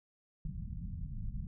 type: low-pass noise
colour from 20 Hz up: pink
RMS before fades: -40 dBFS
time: 0.45-1.47 s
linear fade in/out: 2 ms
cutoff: 200 Hz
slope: 48 dB/octave
effects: none